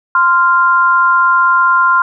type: tone pair together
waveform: sine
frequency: 1043 / 1392.2 Hz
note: C6 / F6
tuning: -6 / -6 cents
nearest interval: perfect fourth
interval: 500 cents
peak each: -10 dBFS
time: 0.15-2.02 s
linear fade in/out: 2 ms
effects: none